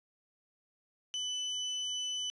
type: tone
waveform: 35% pulse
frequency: 2999 Hz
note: F#7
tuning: 23 cents sharp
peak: -32 dBFS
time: 1.14-2.3 s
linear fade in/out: 0 ms
effects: resampled to 22050 Hz + 12-bit